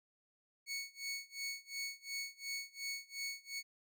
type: tone with tremolo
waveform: 20% pulse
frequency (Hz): 2218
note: C#7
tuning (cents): 0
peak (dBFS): -33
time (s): 0.66-3.63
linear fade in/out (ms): 50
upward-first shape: sine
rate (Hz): 2.8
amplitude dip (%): 95
effects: none